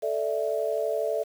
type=chord; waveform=sine; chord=A suspended fourth; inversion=none; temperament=equal; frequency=440 / 587.3 / 659.3 Hz; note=A4 / D5 / E5; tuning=0 / 0 / 0 cents; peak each=-29 dBFS; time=0.02-1.24 s; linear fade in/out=20 ms; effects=8-bit